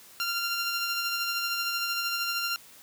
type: tone with tremolo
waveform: 15% pulse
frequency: 1387 Hz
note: F6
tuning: 12 cents flat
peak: -20 dBFS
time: 0.2-2.56 s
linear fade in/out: 0 ms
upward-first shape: sine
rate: 13 Hz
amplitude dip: 30%
effects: white hiss -52 dBFS RMS until 2.82 s + high-pass 80 Hz 12 dB/octave